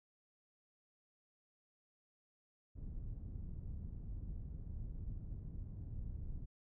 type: low-pass noise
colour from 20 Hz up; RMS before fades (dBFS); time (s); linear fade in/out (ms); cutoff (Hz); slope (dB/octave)
pink; -45; 2.75-6.46; 20; 120; 12
effects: none